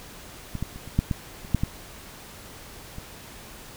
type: clicks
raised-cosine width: 5 ms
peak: -18 / -15 / -25 / -28 / -7 / -12 / -29 / -7 / -11 / -24 dBFS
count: 10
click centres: 0.553 / 0.626 / 0.76 / 0.876 / 0.99 / 1.112 / 1.448 / 1.547 / 1.635 / 2.984 s
effects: pink hiss -44 dBFS RMS until 3.76 s